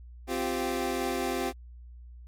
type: chord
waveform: 25% pulse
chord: C suspended fourth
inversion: none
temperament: equal with one note detuned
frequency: 259.7 / 349.2 / 392 Hz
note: C4 / F4 / G4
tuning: -13 / 0 / 0 cents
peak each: -29 dBFS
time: 0.27-1.53 s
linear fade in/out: 50 ms
effects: added 60 Hz sine -44 dBFS peak until 2.27 s + MP3 64 kbps